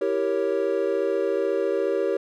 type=chord; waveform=triangle; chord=E diminished seventh; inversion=none; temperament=equal; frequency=329.6 / 392 / 466.2 / 554.4 Hz; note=E4 / G4 / Bb4 / Db5; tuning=0 / 0 / 0 / 0 cents; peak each=-29 / -23 / -25 / -25 dBFS; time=0.01-2.17 s; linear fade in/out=5 ms; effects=none

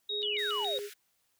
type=tone with vibrato; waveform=sine; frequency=3322 Hz; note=G#7; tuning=in tune; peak=-32 dBFS; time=0.09-0.78 s; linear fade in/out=5 ms; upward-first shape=square; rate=3.6 Hz; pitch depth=220 cents each way
type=tone with pitch glide; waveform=sine; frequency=416.7 to 410 Hz; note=G#4 to G#4; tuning=+6 to -22 cents; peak=-36 dBFS; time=0.09-0.9 s; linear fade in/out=50 ms; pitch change=-28 cents; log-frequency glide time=0.57-0.66 s
type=exponential sweep; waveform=sine; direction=down; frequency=3783 to 483.7 Hz; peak=-34 dBFS; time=0.22-0.79 s; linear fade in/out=0 ms
type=high-pass noise; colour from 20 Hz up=pink; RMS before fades=-49 dBFS; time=0.38-0.94 s; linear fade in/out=10 ms; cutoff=1400 Hz; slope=96 dB/octave
effects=white hiss -74 dBFS RMS until 1.39 s

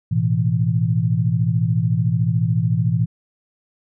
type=chord; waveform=sine; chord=A suspended second; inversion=none; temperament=just; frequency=110 / 123.75 / 165 Hz; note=A2 / B2 / E3; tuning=0 / +4 / +2 cents; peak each=-20 dBFS; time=0.11-3.06 s; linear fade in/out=10 ms; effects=none

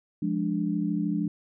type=chord; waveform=sine; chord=D diminished; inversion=first; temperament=equal; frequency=174.61 / 207.7 / 293.7 Hz; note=F3 / Ab3 / D4; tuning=0 / 0 / 0 cents; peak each=-29 dBFS; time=0.22-1.28 s; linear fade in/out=5 ms; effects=none

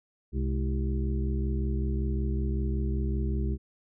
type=harmonic tone with a mistuned harmonic; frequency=65.3 Hz; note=C2; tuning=3 cents flat; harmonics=1 / 2 / 3 / 5 / 6; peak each=-27 / -34 / -35 / -39 / -40 dBFS; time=0.32-3.58 s; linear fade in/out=50 ms; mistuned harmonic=3; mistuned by=+140 cents; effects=none

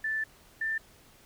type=tone pair in turn; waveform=sine; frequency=1760 / 1781.5 Hz; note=A6 / A6; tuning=0 / +21 cents; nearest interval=unison; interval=21 cents; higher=second; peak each=-28 dBFS; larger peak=neither; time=0.04-0.24 / 0.61-0.78 s; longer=first; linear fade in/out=5 ms; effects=pink hiss -58 dBFS RMS until 1.25 s

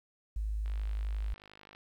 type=tone; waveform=sine; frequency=52.7 Hz; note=G#1; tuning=26 cents sharp; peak=-31 dBFS; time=0.36-1.34 s; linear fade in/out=5 ms
type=click train; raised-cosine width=0.3 ms; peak=-36 dBFS; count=57; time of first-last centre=0.66-1.749 s; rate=51.4 Hz
effects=11-bit

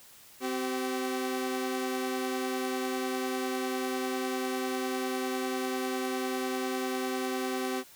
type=tone pair together; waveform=sawtooth; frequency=258.8 / 383.2 Hz; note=C4 / G4; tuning=-19 / -39 cents; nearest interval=perfect fifth; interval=680 cents; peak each=-29 / -29 dBFS; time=0.4-7.84 s; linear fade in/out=50 ms; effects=white hiss -54 dBFS RMS until 7.95 s

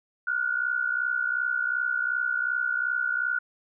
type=tone pair together; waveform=sine; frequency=1422.3 / 1485 Hz; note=F6 / F#6; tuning=+31 / +6 cents; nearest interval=minor second; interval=75 cents; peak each=-27 dBFS; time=0.27-3.39 s; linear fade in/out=5 ms; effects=none

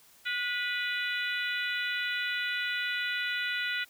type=harmonic tone with a mistuned harmonic; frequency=493 Hz; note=B4; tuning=3 cents flat; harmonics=3 / 4 / 5 / 6 / 7 / 8; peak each=-33 / -35 / -37 / -39 / -40 / -41 dBFS; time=0.25-3.85 s; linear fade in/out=20 ms; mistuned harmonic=3; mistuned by=-31 cents; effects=white hiss -59 dBFS RMS until 3.89 s

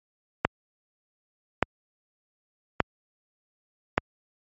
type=click train; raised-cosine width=0.5 ms; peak=-3 dBFS; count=4; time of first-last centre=0.45-3.979 s; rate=0.85 Hz; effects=high-pass 60 Hz 12 dB/octave + MP3 32 kbps

